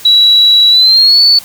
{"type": "tone with pitch glide", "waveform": "sine", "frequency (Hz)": [3911, 4467], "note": ["B7", "C#8"], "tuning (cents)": [-18, 12], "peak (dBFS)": -3, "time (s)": [0.05, 1.39], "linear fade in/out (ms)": 5, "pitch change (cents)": 230, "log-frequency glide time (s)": [0.7, 1.21], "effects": ["white hiss -32 dBFS RMS until 1.44 s"]}